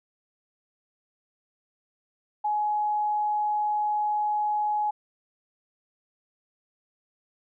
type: tone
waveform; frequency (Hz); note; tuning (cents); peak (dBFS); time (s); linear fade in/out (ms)
sine; 841; G#5; +22; -23; 2.44-4.91; 10
effects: none